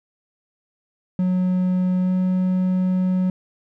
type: tone with pitch glide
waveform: triangle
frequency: 183.1 to 184.48 Hz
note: F#3 to F#3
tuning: -18 to -5 cents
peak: -15 dBFS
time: 1.19-3.3 s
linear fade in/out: 2 ms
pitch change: +13 cents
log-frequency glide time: 2.01-2.12 s
effects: none